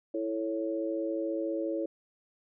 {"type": "chord", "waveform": "sine", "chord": "A major", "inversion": "second", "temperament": "equal", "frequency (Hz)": [329.6, 440, 554.4], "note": ["E4", "A4", "C#5"], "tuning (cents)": [0, 0, 0], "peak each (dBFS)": [-32, -37, -34], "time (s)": [0.14, 1.86], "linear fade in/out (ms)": 5, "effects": []}